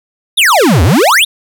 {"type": "exponential two-way sweep", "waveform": "square", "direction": "down then up", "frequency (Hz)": [3914, 74, 3914], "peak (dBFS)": -6, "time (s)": [0.37, 1.25], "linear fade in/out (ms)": 10, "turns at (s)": 0.83, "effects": []}